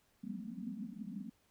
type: band-pass noise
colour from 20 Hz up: pink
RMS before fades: -44 dBFS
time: 0.23-1.3 s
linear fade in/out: 10 ms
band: 180 to 260 Hz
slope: 96 dB/octave
effects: pink hiss -73 dBFS RMS until 1.5 s